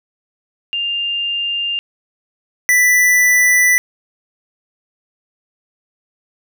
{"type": "tone pair in turn", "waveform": ["sine", "square"], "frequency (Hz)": [2800, 1979.9], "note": ["F7", "B6"], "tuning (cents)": [4, 4], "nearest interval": "tritone", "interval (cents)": 600, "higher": "first", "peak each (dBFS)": [-17, -10], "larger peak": "second", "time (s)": [[0.73, 1.79], [2.69, 3.78]], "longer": "second", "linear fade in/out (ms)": 0, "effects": []}